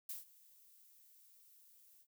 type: noise with ADSR envelope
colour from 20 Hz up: violet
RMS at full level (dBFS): -43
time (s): 0.09-2.07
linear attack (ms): 4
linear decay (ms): 150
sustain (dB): -22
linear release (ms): 63
effects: none